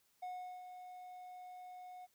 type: tone with ADSR envelope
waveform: triangle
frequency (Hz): 729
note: F#5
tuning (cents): -26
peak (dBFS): -39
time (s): 0.22-2.07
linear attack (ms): 10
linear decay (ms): 390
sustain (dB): -8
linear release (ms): 28
effects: white hiss -75 dBFS RMS until 2.14 s

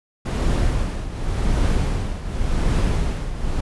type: noise with tremolo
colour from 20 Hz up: brown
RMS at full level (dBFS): -17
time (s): 0.25-3.61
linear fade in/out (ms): 10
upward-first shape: triangle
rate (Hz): 0.89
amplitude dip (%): 75
effects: resampled to 24000 Hz

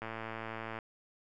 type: click train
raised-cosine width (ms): 0.5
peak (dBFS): -25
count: 87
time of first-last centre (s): 0.02-0.788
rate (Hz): 112
effects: none

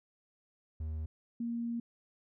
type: tone pair in turn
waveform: triangle / sine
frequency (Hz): 78.4 / 234.3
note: D#2 / A#3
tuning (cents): +14 / +9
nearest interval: octave + perfect fifth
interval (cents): 1895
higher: second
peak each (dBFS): -33 / -33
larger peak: neither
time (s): 0.8-1.06 / 1.4-1.8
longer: second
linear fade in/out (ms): 5
effects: none

